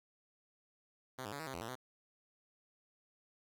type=tone with pitch steps; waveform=5% pulse; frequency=129.8 / 102.5 / 142.1 / 159.5 / 132.7 / 85.2 / 113.4 / 128.1 Hz; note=C3 / G#2 / C#3 / D#3 / C3 / F2 / A#2 / C3; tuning=-13 / -22 / +43 / +43 / +25 / -42 / -47 / -36 cents; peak=-31 dBFS; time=1.18-1.756 s; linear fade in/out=10 ms; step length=72 ms; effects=12-bit

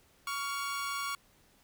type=tone pair together; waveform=sawtooth; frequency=1122.3 / 1396.9 Hz; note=C#6 / F6; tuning=+21 / 0 cents; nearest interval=major third; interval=379 cents; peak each=-31 / -36 dBFS; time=0.27-1.15 s; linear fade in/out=2 ms; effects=pink hiss -65 dBFS RMS until 1.63 s

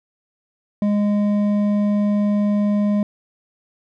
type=tone with hard clipping; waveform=sine; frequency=206.1 Hz; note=G#3; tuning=13 cents flat; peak=-17 dBFS; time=0.82-3.03 s; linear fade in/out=2 ms; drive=7 dB; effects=none

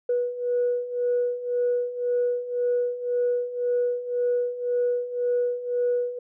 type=beating tone pair; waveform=sine; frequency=486.8 / 488.7 Hz; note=B4 / B4; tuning=-25 / -18 cents; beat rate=1.9 Hz; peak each=-27 / -23 dBFS; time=0.09-6.19 s; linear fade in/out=5 ms; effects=tanh soft clip ceiling -16 dBFS

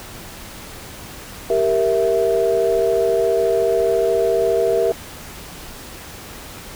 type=chord; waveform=sine; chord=E diminished; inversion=first; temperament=equal; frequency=392 / 466.2 / 659.3 Hz; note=G4 / Bb4 / E5; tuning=0 / 0 / 0 cents; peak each=-19 / -17 / -19 dBFS; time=1.5-4.92 s; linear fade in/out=2 ms; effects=tanh soft clip ceiling -6 dBFS + pink hiss -36 dBFS RMS until 6.75 s

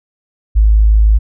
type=tone; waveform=sine; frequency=53.2 Hz; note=G#1; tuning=42 cents sharp; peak=-5 dBFS; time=0.55-1.19 s; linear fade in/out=20 ms; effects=none

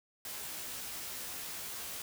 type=noise with comb filter; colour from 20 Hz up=white; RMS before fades=-42 dBFS; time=0.25-2.02 s; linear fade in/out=2 ms; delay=16 ms; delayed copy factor=+0.85; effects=none

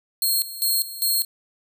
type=tone with tremolo; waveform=10% pulse; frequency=4246 Hz; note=C8; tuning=25 cents sharp; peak=-12 dBFS; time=0.22-1.25 s; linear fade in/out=2 ms; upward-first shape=square; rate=2.5 Hz; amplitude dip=80%; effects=none

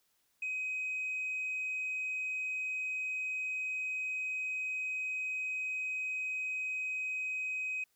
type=tone; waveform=sine; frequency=2523 Hz; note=D#7; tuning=23 cents sharp; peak=-32 dBFS; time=0.42-7.84 s; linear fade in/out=5 ms; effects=tanh soft clip ceiling -31 dBFS + white hiss -75 dBFS RMS until 7.95 s

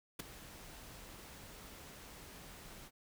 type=noise with ADSR envelope; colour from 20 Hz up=pink; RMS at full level=-38 dBFS; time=0.19-2.91 s; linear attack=9 ms; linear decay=10 ms; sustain=-15 dB; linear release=53 ms; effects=none

